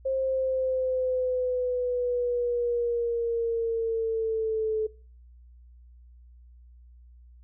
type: linear sweep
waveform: sine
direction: down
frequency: 532 to 433.6 Hz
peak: -24 dBFS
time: 0.05-4.87 s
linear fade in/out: 10 ms
effects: noise-tail reverb RT60 0.4 s tail -22 dB re dry + added 60 Hz sine -49 dBFS peak until 7.43 s